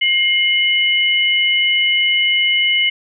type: tone pair together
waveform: sine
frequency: 2127 / 2964 Hz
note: C7 / F#7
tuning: +28 / +2 cents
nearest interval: tritone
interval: 574 cents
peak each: -15 / -15 dBFS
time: 0.01-2.9 s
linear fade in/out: 10 ms
effects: none